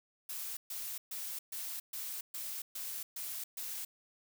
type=noise bursts; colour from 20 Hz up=blue; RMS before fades=-41 dBFS; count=9; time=0.29-3.85 s; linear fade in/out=5 ms; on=280 ms; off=130 ms; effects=none